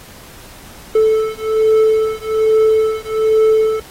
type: beating tone pair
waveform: triangle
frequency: 437.3 / 438.5 Hz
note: A4 / A4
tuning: -11 / -6 cents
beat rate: 1.2 Hz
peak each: -12 dBFS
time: 0.95-3.8 s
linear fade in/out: 5 ms
effects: pink hiss -39 dBFS RMS until 3.9 s + AAC 48 kbps